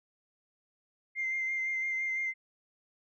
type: tone with vibrato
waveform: sine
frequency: 2093 Hz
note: C7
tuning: in tune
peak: -29 dBFS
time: 1.15-2.34 s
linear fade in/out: 50 ms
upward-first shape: sine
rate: 5.9 Hz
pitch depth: 20 cents each way
effects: tanh soft clip ceiling -25 dBFS